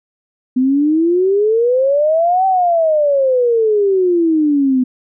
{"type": "exponential two-way sweep", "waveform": "sine", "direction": "up then down", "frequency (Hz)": [250.2, 773, 250.2], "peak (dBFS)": -10, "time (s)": [0.56, 4.84], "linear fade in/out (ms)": 10, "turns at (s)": 2.46, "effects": []}